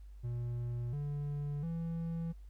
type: tone with pitch steps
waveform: triangle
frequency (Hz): 119.9 / 144.9 / 166.1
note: A#2 / D3 / E3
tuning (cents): +49 / -23 / +13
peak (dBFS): -33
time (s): 0.23-2.33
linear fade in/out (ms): 20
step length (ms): 700
effects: added 50 Hz sine -48 dBFS peak until 2.49 s + pink hiss -75 dBFS RMS until 2.49 s